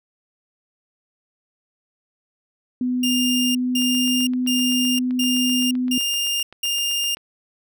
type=tone with pitch glide; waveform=sine; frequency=250 to 251.6 Hz; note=B3 to B3; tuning=+21 to +32 cents; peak=-19 dBFS; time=2.81-5.98 s; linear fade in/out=2 ms; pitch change=+11 cents; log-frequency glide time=3.4-4.03 s
type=tone bursts; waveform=sawtooth; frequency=2808 Hz; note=F7; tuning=9 cents sharp; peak=-17 dBFS; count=6; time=3.03-7.15 s; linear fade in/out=5 ms; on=520 ms; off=200 ms
type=click train; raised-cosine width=0.3 ms; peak=-26 dBFS; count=27; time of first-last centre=3.82-7.171 s; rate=7.76 Hz
effects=none